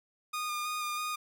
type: tone with vibrato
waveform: sawtooth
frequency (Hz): 1221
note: D#6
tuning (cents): -33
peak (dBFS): -29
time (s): 0.33-1.16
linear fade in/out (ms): 10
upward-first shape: square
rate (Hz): 3.1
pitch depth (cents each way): 14
effects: none